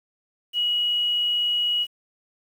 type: tone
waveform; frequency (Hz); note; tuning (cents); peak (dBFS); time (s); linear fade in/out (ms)
sine; 2911; F#7; -29; -20; 0.53-1.87; 50
effects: 8-bit

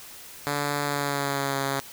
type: tone with pitch glide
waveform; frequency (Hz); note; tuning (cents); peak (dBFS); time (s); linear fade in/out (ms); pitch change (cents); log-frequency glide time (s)
5% pulse; 144.4 to 137.64; D3 to C#3; -29 to -12; -14; 0.47-1.8; 0; -83; 0.84-1.57
effects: white hiss -44 dBFS RMS until 1.92 s

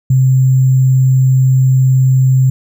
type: tone with sample-and-hold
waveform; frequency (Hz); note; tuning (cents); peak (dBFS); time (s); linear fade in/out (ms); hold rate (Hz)
sine; 131; C3; +2; -6; 0.1-2.5; 5; 7350
effects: none

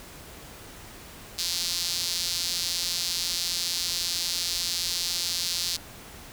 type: tone with high-pass filter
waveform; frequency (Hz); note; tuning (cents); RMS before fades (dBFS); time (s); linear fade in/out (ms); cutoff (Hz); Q
sawtooth; 174.6; F3; 0; -29; 1.38-5.77; 10; 4500; 2.7
effects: pink hiss -45 dBFS RMS until 6.32 s

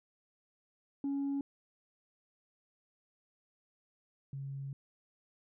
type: tone pair in turn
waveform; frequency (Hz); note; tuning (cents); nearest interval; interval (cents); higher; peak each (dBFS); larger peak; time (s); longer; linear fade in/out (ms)
sine; 278.8 / 137.52; C#4 / C#3; +10 / -13; octave; 1223; first; -30 / -38; first; 1.04-1.41 / 4.33-4.73; second; 2
effects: tanh soft clip ceiling -30 dBFS

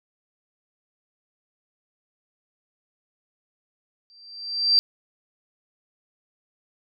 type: tone with exponential growth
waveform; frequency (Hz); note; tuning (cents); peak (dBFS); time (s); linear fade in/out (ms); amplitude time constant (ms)
sine; 4699; D8; 0; -12; 4.1-4.79; 0; 150
effects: none

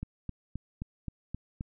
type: click train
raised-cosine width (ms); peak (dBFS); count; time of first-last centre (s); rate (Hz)
5; -23; 7; 0.03-1.609; 3.8
effects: none

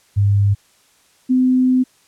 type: tone pair in turn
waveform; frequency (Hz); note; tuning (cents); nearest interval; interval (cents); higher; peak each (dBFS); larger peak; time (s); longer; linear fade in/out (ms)
sine; 100.9 / 255.4; G#2 / C4; -49 / -42; octave + major third; 1607; second; -11; neither; 0.16-0.55 / 1.29-1.84; second; 20
effects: white hiss -55 dBFS RMS until 2.07 s + low-pass 10000 Hz 12 dB/octave

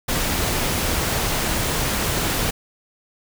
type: noise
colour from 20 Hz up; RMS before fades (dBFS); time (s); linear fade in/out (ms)
pink; -22; 0.08-2.51; 10
effects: none

